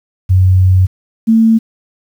sine tone pair in turn, 93 / 224.4 Hz, F#2 / A3, +9 / +34 cents, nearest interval octave + minor third, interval 1525 cents, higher second, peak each -5 dBFS, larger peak neither, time 0.29-0.87 / 1.27-1.59 s, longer first, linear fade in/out 20 ms, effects 7-bit

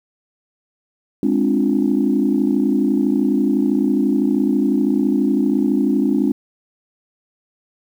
sine chord, D half-diminished seventh, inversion second, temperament equal, 207.7 / 261.6 / 293.7 / 349.2 Hz, Ab3 / C4 / D4 / F4, 0 / 0 / 0 / 0 cents, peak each -19 / -18 / -18 / -23 dBFS, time 1.23-6.32 s, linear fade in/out 2 ms, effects tanh soft clip ceiling -5 dBFS + 8-bit

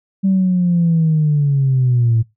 sine linear sweep, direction down, 194.5 to 111.1 Hz, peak -10 dBFS, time 0.23-2.23 s, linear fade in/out 20 ms, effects noise-tail reverb RT60 0.2 s tail -21 dB re dry + tanh soft clip ceiling -7 dBFS

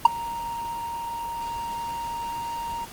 triangle tone with ADSR envelope, 932.3 Hz, A#5, in tune, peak -3 dBFS, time 0.05-2.86 s, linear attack 5 ms, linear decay 12 ms, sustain -24 dB, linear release 26 ms, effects pink hiss -42 dBFS RMS until 2.92 s + Opus 24 kbps

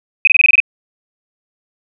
sine tone bursts, 2517 Hz, D#7, 19 cents sharp, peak -4 dBFS, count 8, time 0.25-0.602 s, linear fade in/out 2 ms, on 23 ms, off 24 ms, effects none

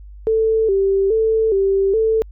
sine tone with vibrato, 415.9 Hz, G#4, 2 cents sharp, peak -13 dBFS, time 0.27-2.22 s, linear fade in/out 0 ms, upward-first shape square, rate 1.2 Hz, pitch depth 110 cents each way, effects added 50 Hz sine -35 dBFS peak until 2.31 s

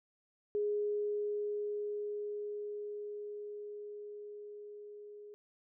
sine tone with level ramp, 415.3 Hz, G#4, in tune, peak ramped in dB -30 to -48 dBFS, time 0.55-5.34 s, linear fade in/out 0 ms, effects none

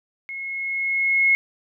sine tone with level ramp, 2170 Hz, C#7, 37 cents flat, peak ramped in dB -30 to -13 dBFS, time 0.29-1.35 s, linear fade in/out 0 ms, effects none

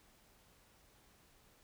silence, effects pink hiss -67 dBFS RMS until 1.63 s

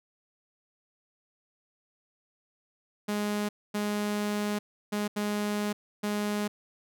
sawtooth tone bursts at uneven times, 207.7 Hz, G#3, in tune, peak -24 dBFS, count 5, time 3.08-3.49 / 3.74-4.59 / 4.92-5.08 / 5.16-5.73 / 6.03-6.48 s, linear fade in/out 10 ms, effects none

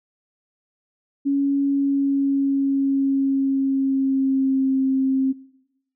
sine tone with pitch glide, 279 to 265.8 Hz, C#4 to C4, +11 to +27 cents, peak -17 dBFS, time 1.25-5.33 s, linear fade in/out 20 ms, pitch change -84 cents, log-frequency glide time 1.64-4.8 s, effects noise-tail reverb RT60 0.9 s tail -21 dB re dry

